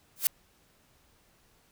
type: noise with exponential growth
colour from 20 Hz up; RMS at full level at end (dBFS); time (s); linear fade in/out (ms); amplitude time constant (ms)
blue; -20; 0.16-0.27; 1; 22
effects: pink hiss -65 dBFS RMS until 1.71 s